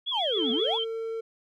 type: tone with vibrato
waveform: sine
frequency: 3257 Hz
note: G#7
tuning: 34 cents flat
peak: -27 dBFS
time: 0.06-0.85 s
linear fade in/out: 20 ms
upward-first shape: triangle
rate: 7.6 Hz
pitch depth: 110 cents each way
type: exponential two-way sweep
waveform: triangle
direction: down then up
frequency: 1108.7 to 225.9 to 1108.7 Hz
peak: -25 dBFS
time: 0.11-0.79 s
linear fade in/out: 50 ms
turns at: 0.51 s
type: tone with pitch glide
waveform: triangle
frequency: 440 to 451.6 Hz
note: A4 to A4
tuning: 0 to +45 cents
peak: -28 dBFS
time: 0.36-1.21 s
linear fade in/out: 10 ms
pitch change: +45 cents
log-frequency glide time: 0.65-0.73 s
effects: none